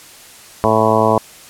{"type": "harmonic tone", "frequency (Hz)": 110, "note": "A2", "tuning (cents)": 0, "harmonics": [1, 2, 3, 4, 5, 6, 7, 8, 9, 10], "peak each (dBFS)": [-22, -20, -23, -18, -19, -17, -22, -22, -17, -23], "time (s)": [0.64, 1.18], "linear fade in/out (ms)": 0, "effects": ["white hiss -40 dBFS RMS until 1.49 s", "low-pass 12000 Hz 12 dB/octave"]}